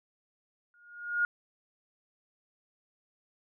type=tone with exponential growth; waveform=sine; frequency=1429 Hz; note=F6; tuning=39 cents sharp; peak=-22 dBFS; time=0.74-1.25 s; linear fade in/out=1 ms; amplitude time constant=110 ms; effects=none